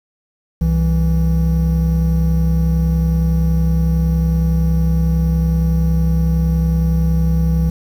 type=tone pair together; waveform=triangle; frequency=65 / 164.17 Hz; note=C2 / E3; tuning=-11 / -7 cents; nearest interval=octave + major third; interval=1604 cents; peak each=-13 dBFS; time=0.61-7.7 s; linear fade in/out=5 ms; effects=7-bit